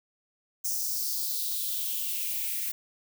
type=noise with high-pass filter sweep; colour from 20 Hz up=violet; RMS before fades=-31 dBFS; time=0.64-2.72 s; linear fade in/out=10 ms; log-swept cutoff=6100 to 2000 Hz; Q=3.6; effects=none